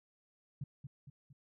sine tone with echo, 138.59 Hz, C#3, in tune, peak -37 dBFS, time 0.61-0.64 s, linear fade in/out 5 ms, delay 230 ms, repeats 3, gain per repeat -6 dB, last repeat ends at 1.33 s, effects none

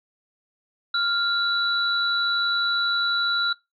sine tone pair together, 1395 / 3946 Hz, F6 / B7, -2 / -2 cents, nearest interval octave + tritone, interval 1800 cents, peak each -23 dBFS, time 0.94-3.53 s, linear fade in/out 5 ms, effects noise-tail reverb RT60 0.2 s tail -20 dB re dry

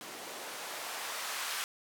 blue noise with band-pass filter sweep, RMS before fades -40 dBFS, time 0.01-1.64 s, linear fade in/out 0 ms, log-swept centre 340 to 1300 Hz, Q 0.9, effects none

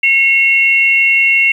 sine tone pair together, 2174 / 2743 Hz, C#7 / F7, -34 / -32 cents, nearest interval major third, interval 402 cents, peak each -10 / -11 dBFS, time 0.03-1.52 s, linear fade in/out 5 ms, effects 7-bit

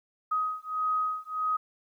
sine beating tone pair, 1257 / 1258.6 Hz, D#6 / D#6, +17 / +19 cents, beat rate 1.6 Hz, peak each -30 dBFS, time 0.31-1.57 s, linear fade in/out 10 ms, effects 11-bit

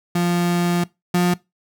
35% pulse tone pair in turn, 174.4 / 177.24 Hz, F3 / F3, -2 / +26 cents, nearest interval unison, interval 28 cents, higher second, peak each -15 / -13 dBFS, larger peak second, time 0.15-0.84 / 1.14-1.34 s, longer first, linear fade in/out 5 ms, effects noise-tail reverb RT60 0.2 s tail -21 dB re dry

